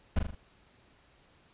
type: noise with echo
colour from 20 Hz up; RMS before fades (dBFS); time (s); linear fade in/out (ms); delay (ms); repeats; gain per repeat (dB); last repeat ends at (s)
brown; -24; 0.16-0.19; 5; 40; 4; -5; 0.35
effects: pink hiss -63 dBFS RMS until 1.53 s + resampled to 8000 Hz